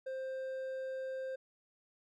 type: tone with hard clipping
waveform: sine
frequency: 525 Hz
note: C5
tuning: 6 cents sharp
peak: -39 dBFS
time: 0.06-1.36 s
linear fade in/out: 10 ms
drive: 5 dB
effects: none